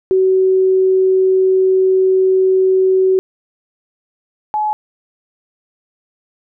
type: tone pair in turn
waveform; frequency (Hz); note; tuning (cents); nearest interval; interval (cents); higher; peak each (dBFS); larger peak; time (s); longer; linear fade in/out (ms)
sine; 377 / 850.5; F#4 / G#5; +32 / +41; octave + major second; 1409; second; -9 / -14; first; 0.11-3.19 / 4.54-4.73; first; 0
effects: none